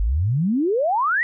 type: exponential sweep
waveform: sine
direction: up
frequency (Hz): 46.25 to 1990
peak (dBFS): -17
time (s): 0-1.23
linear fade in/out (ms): 0
effects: none